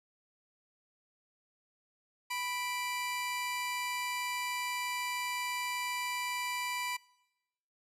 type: tone pair together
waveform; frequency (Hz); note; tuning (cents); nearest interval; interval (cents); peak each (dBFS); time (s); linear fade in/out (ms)
sawtooth; 987.8 / 2349; B5 / D7; 0 / 0; octave + minor third; 1500; -32 / -35; 2.3-6.97; 10
effects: noise-tail reverb RT60 0.9 s tail -22 dB re dry + resampled to 32000 Hz